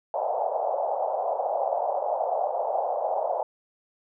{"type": "band-pass noise", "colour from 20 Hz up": "white", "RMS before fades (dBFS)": -27, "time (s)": [0.14, 3.43], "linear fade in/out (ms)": 2, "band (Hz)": [550, 800], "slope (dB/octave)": 48, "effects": []}